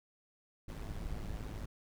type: noise with amplitude modulation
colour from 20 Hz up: brown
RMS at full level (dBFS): -38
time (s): 0.68-1.66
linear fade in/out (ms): 10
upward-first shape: sine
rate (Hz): 106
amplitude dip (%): 65
effects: none